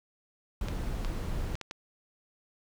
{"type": "noise", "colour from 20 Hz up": "brown", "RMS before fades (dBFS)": -33, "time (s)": [0.61, 1.55], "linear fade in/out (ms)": 2}
{"type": "clicks", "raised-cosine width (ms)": 0.2, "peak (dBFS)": -21, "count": 5, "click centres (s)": [0.685, 1.048, 1.554, 1.613, 1.711]}
{"effects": []}